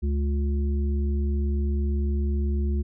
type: harmonic tone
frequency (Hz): 71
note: C#2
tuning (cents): +42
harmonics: 1 / 3 / 5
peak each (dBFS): -22 / -32 / -36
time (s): 0.02-2.83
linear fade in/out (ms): 20
effects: none